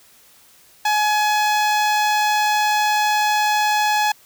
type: tone with notch filter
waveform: sawtooth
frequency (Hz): 844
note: G#5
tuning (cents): +28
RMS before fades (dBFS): -18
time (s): 0.85-4.12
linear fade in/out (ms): 5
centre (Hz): 10000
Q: 1.3
effects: white hiss -51 dBFS RMS until 4.25 s